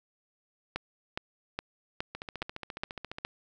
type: two click trains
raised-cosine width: 0.3 ms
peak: -22 / -16 dBFS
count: 16 / 7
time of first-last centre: 2.15-3.184 / 0.76-3.25 s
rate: 14.5 / 2.41 Hz
effects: none